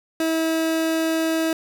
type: tone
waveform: 30% pulse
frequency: 323.2 Hz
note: E4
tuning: 34 cents flat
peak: -17 dBFS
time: 0.2-1.53 s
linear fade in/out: 2 ms
effects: none